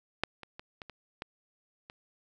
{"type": "clicks", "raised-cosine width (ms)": 0.3, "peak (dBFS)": [-11, -28, -27, -26, -29, -21, -29], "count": 7, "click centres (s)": [0.236, 0.433, 0.595, 0.818, 0.897, 1.221, 1.899], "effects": []}